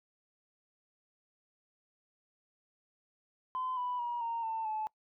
sine tone with pitch steps, 1023 / 989.3 / 956.7 / 925.2 / 894.7 / 865.2 Hz, C6 / B5 / A#5 / A#5 / A5 / A5, -39 / +3 / +45 / -13 / +29 / -29 cents, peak -32 dBFS, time 3.55-4.87 s, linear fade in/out 0 ms, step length 220 ms, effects noise-tail reverb RT60 0.1 s tail -25 dB re dry + tanh soft clip ceiling -28 dBFS

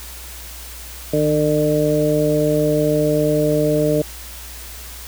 harmonic tone with a mistuned harmonic, 150.4 Hz, D3, 42 cents sharp, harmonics 1 / 2 / 3 / 4, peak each -21 / -20 / -19 / -19 dBFS, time 1.13-4.02 s, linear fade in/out 5 ms, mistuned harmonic 1, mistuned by +33 cents, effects added 60 Hz sine -36 dBFS peak until 5.07 s + white hiss -36 dBFS RMS until 5.07 s

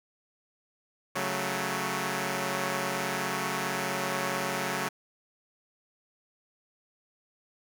5% pulse chord, F# minor, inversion second, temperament equal, 138.59 / 185 / 220 Hz, C#3 / F#3 / A3, 0 / 0 / 0 cents, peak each -23 / -21 / -23 dBFS, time 1.15-4.89 s, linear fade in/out 10 ms, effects none

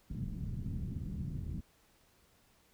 white low-pass noise, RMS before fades -39 dBFS, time 0.1-1.61 s, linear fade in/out 5 ms, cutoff 190 Hz, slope 24 dB/octave, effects pink hiss -68 dBFS RMS until 2.73 s

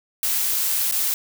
blue noise with dropouts, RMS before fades -22 dBFS, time 0.23-1.14 s, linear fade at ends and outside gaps 1 ms, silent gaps 0.913-0.922 s, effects none

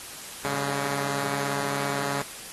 5% pulse tone pair together, 140.6 / 204.7 Hz, C#3 / G#3, +25 / -25 cents, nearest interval perfect fifth, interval 650 cents, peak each -18 / -24 dBFS, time 0.45-2.22 s, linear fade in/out 0 ms, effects white hiss -40 dBFS RMS until 2.52 s + AAC 32 kbps

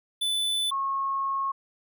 square / sine tone pair in turn, 3498 / 1089.8 Hz, A7 / C#6, -11 / -30 cents, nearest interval octave + minor sixth, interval 2019 cents, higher first, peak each -25 dBFS, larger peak neither, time 0.21-0.71 / 0.71-1.52 s, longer second, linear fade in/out 10 ms, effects none

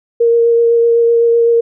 sine tone with vibrato, 466.2 Hz, A#4, in tune, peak -7 dBFS, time 0.2-1.61 s, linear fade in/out 10 ms, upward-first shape sine, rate 7.9 Hz, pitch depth 11 cents each way, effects none

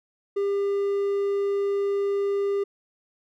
triangle tone, 400 Hz, G4, 35 cents sharp, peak -20 dBFS, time 0.36-2.64 s, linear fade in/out 10 ms, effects none

